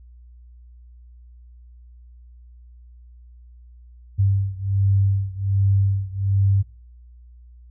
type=beating tone pair; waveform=sine; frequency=97.8 / 99.1 Hz; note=G2 / G2; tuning=-4 / +19 cents; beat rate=1.3 Hz; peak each=-19 / -21 dBFS; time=4.18-6.63 s; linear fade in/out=20 ms; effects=noise-tail reverb RT60 0.3 s tail -21 dB re dry + added 60 Hz sine -43 dBFS peak until 7.7 s